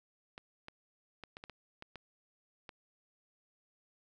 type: clicks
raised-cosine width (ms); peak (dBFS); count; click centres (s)
0.3; -30; 9; 0.379 / 0.684 / 1.237 / 1.369 / 1.439 / 1.497 / 1.824 / 1.957 / 2.692
effects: none